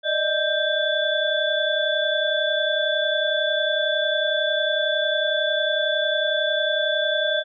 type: tone cluster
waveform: sine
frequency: 600 / 631 / 1574 / 3461 Hz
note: D5 / D#5 / G6 / A7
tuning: +37 / +24 / +7 / -29 cents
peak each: -25 dBFS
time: 0.03-7.44 s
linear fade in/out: 50 ms
effects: none